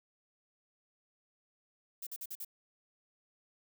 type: noise bursts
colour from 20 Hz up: violet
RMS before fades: -42 dBFS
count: 5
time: 2.02-2.448 s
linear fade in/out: 5 ms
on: 48 ms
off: 47 ms
effects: none